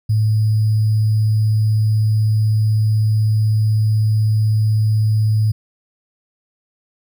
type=tone with sample-and-hold; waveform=sine; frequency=108 Hz; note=A2; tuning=32 cents flat; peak=-12 dBFS; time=0.09-5.52 s; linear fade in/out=10 ms; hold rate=4900 Hz; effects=none